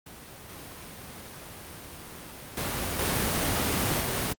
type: noise with level steps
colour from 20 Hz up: pink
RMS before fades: -45 / -42 / -30 / -26 / -28 dBFS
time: 0.06-4.33 s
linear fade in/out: 5 ms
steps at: 0.49 / 2.57 / 2.99 / 4 s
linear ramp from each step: 2 ms
effects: high-pass 60 Hz 12 dB/octave + Opus 32 kbps